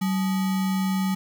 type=tone with sample-and-hold; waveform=sine; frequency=190 Hz; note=F#3; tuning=46 cents sharp; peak=-21 dBFS; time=0.01-1.15 s; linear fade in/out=10 ms; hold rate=1050 Hz; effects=none